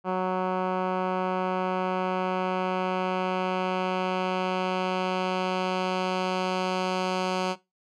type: tone with low-pass filter sweep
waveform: 10% pulse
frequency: 185 Hz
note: F#3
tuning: in tune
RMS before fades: -27 dBFS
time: 0.04-7.56 s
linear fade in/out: 50 ms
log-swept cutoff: 1400 to 5100 Hz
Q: 1
effects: noise-tail reverb RT60 0.2 s tail -18 dB re dry